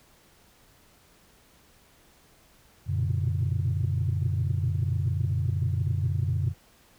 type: tone cluster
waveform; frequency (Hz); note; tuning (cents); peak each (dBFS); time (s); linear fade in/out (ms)
sine; 92 / 116.3 / 123.5 / 128.5 / 144.8; F#2 / A#2 / B2 / C3 / D3; -9 / -4 / 0 / -31 / -24; -26 / -29 / -33 / -34 / -30; 2.86-6.54; 50
effects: tanh soft clip ceiling -17 dBFS + pink hiss -59 dBFS RMS until 6.98 s